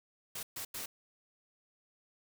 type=noise bursts at uneven times; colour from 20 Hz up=white; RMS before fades=-41 dBFS; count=3; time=0.35-0.43 / 0.56-0.65 / 0.74-0.86 s; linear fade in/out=5 ms; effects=none